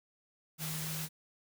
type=tone in noise; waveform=sine; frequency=157 Hz; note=D#3; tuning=16 cents sharp; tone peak=-39 dBFS; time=0.58-1.09 s; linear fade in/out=50 ms; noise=white; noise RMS=-40 dBFS; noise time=0.58-1.09 s; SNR=-2 dB; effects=none